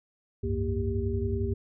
sine tone cluster, 66.3 / 92.8 / 103.8 / 232 / 395.1 Hz, C2 / F#2 / G#2 / A#3 / G4, +23 / +6 / 0 / -8 / +14 cents, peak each -32 / -31 / -34 / -35 / -32 dBFS, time 0.43-1.54 s, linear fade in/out 10 ms, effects none

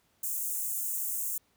white high-pass noise, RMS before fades -33 dBFS, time 0.23-1.38 s, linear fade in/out 5 ms, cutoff 6800 Hz, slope 48 dB/octave, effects pink hiss -70 dBFS RMS until 1.56 s + high-pass 60 Hz 12 dB/octave

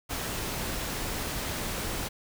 pink noise, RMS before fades -33 dBFS, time 0.09-2.09 s, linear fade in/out 20 ms, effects none

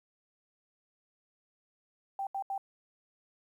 sine tone bursts, 784 Hz, G5, in tune, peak -32 dBFS, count 3, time 2.19-2.579 s, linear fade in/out 2 ms, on 79 ms, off 76 ms, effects 11-bit

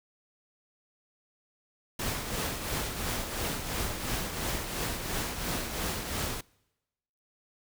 pink noise with tremolo, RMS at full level -31 dBFS, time 1.99-6.41 s, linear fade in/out 5 ms, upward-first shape triangle, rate 2.9 Hz, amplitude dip 55%, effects noise-tail reverb RT60 1.0 s tail -26 dB re dry

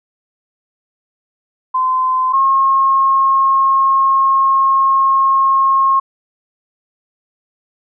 sine tone pair in turn, 1031 / 1078.9 Hz, C6 / C#6, -26 / -47 cents, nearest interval minor second, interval 79 cents, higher second, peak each -12 / -9 dBFS, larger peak second, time 1.74-2.33 / 2.33-6 s, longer second, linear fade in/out 10 ms, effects none

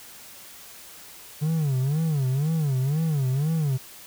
triangle tone with vibrato, 144.8 Hz, D3, 24 cents flat, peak -19 dBFS, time 1.41-3.78 s, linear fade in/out 20 ms, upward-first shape sine, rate 2 Hz, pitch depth 210 cents each way, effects white hiss -45 dBFS RMS until 4.06 s

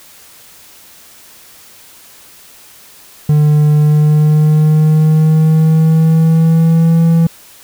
triangle tone with pitch glide, 150 to 165.48 Hz, D3 to E3, +37 to +7 cents, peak -4 dBFS, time 3.29-7.27 s, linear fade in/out 5 ms, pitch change +170 cents, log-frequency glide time 3.81-7.03 s, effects white hiss -40 dBFS RMS until 7.63 s

